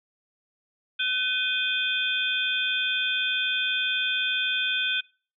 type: tone cluster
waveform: sine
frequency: 1515 / 2496 / 3200 / 3494 Hz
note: F#6 / D#7 / G7 / A7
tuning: +40 / +5 / +35 / -13 cents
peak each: -29 dBFS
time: 0.99-5.01 s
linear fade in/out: 10 ms
effects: noise-tail reverb RT60 0.4 s tail -24 dB re dry